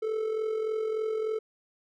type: tone with amplitude modulation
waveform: triangle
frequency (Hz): 438.2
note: A4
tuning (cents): -7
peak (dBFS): -23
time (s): 0.02-1.39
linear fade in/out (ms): 10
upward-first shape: sine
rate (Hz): 43.4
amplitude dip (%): 55
effects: none